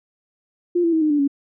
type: tone with pitch steps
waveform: sine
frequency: 350.1 / 334.9 / 320.3 / 306.4 / 293 / 280.3 Hz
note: F4 / E4 / E4 / D#4 / D4 / C#4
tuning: +4 / +27 / -50 / -27 / -4 / +19 cents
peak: -15 dBFS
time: 0.75-1.278 s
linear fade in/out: 10 ms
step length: 88 ms
effects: none